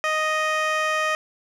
15% pulse tone with band-pass filter, 622.3 Hz, D#5, in tune, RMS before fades -23 dBFS, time 0.04-1.15 s, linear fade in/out 0 ms, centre 1600 Hz, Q 0.53, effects none

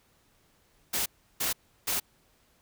white noise bursts, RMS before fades -29 dBFS, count 3, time 0.93-2 s, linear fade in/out 10 ms, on 130 ms, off 340 ms, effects pink hiss -66 dBFS RMS until 2.61 s

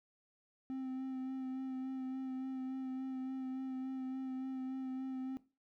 triangle tone with vibrato, 261.6 Hz, C4, in tune, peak -36 dBFS, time 0.7-5.37 s, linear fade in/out 0 ms, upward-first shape sine, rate 3.5 Hz, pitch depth 17 cents each way, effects noise-tail reverb RT60 0.3 s tail -17 dB re dry

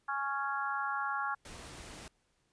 harmonic tone, 277.2 Hz, C#4, in tune, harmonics 3 / 4 / 5 / 6, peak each -38 / -37 / -36 / -41 dBFS, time 0.08-1.35 s, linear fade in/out 10 ms
pink noise, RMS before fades -48 dBFS, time 1.45-2.08 s, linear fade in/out 2 ms
effects pink hiss -75 dBFS RMS until 2.52 s + resampled to 22050 Hz

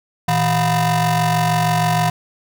30% pulse ring-modulated tone, 277.2 Hz, C#4, in tune, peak -9 dBFS, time 0.28-2.1 s, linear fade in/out 5 ms, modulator 439 Hz, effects none

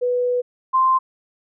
sine tone pair in turn, 493 / 1044.6 Hz, B4 / C6, -3 / -3 cents, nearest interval octave + minor second, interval 1300 cents, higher second, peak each -17 / -13 dBFS, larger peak second, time 0.01-0.42 / 0.73-0.99 s, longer first, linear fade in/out 20 ms, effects none

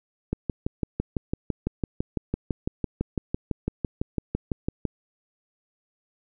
click train, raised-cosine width 3 ms, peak -12 dBFS, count 28, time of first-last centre 0.33-4.853 s, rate 5.97 Hz, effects none

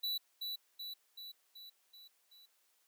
square tone with echo, 3951 Hz, B7, in tune, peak -35 dBFS, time 0.03-0.18 s, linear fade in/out 10 ms, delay 380 ms, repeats 6, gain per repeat -4 dB, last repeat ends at 2.46 s, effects white hiss -74 dBFS RMS until 2.87 s + high-pass 400 Hz 12 dB/octave

